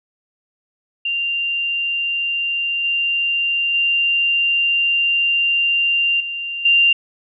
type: tone with level steps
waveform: sine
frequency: 2783 Hz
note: F7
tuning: 7 cents flat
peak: -18 / -16 / -14 / -23 / -10 dBFS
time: 1.05-6.93 s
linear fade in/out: 5 ms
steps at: 2.84 / 3.74 / 6.2 / 6.65 s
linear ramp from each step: 5 ms
effects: none

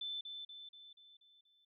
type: tone with echo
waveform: sine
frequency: 3526 Hz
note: A7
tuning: 3 cents sharp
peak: -39 dBFS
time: 0.01-0.21 s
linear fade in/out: 5 ms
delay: 240 ms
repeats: 6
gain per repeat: -5 dB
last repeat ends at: 1.65 s
effects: none

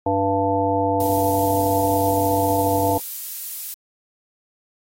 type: harmonic tone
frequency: 98 Hz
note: G2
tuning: in tune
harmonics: 1 / 3 / 5 / 7 / 9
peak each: -27 / -24 / -23 / -23 / -23 dBFS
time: 0.06-2.98 s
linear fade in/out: 5 ms
type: noise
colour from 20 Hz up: violet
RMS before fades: -29 dBFS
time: 1-3.74 s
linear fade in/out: 2 ms
effects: AAC 48 kbps

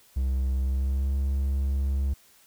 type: tone with pitch glide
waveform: triangle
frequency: 65.41 to 68.27 Hz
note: C2 to C#2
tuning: 0 to -26 cents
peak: -21 dBFS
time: 0.16-2.14 s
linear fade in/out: 10 ms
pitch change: +74 cents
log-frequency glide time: 0.6-1.14 s
effects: white hiss -58 dBFS RMS until 2.46 s

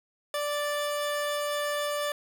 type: tone pair together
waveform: 30% pulse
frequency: 586 / 1760 Hz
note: D5 / A6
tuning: -4 / 0 cents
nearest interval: octave + perfect fifth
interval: 1904 cents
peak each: -26 / -33 dBFS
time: 0.34-2.12 s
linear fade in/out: 2 ms
effects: 10-bit

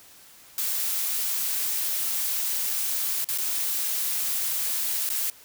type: noise with dropouts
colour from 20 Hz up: blue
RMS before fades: -27 dBFS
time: 0.58-5.3 s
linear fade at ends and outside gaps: 1 ms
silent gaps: 3.244-3.287 / 3.377-3.384 / 5.091-5.101 s
effects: white hiss -51 dBFS RMS until 5.44 s

